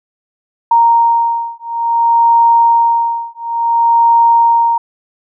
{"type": "beating tone pair", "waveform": "sine", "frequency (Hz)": [930, 930.57], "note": ["A#5", "A#5"], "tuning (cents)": [-4, -3], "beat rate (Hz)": 0.57, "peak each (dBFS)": -11, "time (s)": [0.71, 4.78], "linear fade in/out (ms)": 5, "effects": []}